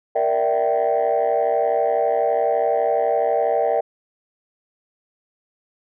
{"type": "chord", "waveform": "sine", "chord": "E half-diminished seventh", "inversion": "second", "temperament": "equal with one note detuned", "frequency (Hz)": [466.2, 587.3, 659.3, 775.9], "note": ["Bb4", "D5", "E5", "G5"], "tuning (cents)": [0, 0, 0, -18], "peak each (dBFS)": -21, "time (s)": [0.15, 3.81], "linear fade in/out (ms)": 10, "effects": ["tanh soft clip ceiling -11 dBFS"]}